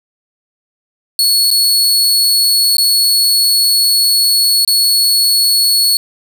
sawtooth tone with dropouts, 4385 Hz, C#8, 20 cents flat, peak -6 dBFS, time 1.19-5.97 s, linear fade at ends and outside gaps 1 ms, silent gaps 1.505-1.512 / 2.769-2.782 / 4.649-4.676 s, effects 7-bit

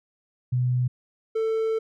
sine / triangle tone pair in turn, 125 / 444.6 Hz, B2 / A4, +21 / +18 cents, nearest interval octave + minor seventh, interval 2197 cents, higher second, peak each -20 dBFS, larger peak neither, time 0.52-0.88 / 1.35-1.79 s, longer second, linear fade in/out 10 ms, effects none

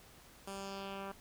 10% pulse tone with low-pass filter sweep, 196 Hz, G3, in tune, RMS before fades -44 dBFS, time 0.47-1.12 s, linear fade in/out 5 ms, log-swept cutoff 11000 to 1700 Hz, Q 1.7, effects pink hiss -59 dBFS RMS until 1.2 s

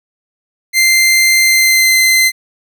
sawtooth tone with pitch glide, 2085 to 2066 Hz, C7 to C7, -7 to -22 cents, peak -4 dBFS, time 0.73-2.32 s, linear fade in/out 50 ms, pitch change -15 cents, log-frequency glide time 1.42-1.98 s, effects none

